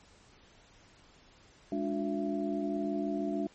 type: tone cluster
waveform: sine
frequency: 205.7 / 292.5 / 358.5 / 671 Hz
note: G#3 / D4 / F4 / E5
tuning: -16 / -7 / +45 / +31 cents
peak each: -36 / -33 / -37 / -38 dBFS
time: 1.72-3.47 s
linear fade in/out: 2 ms
effects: pink hiss -60 dBFS RMS until 3.54 s + MP3 32 kbps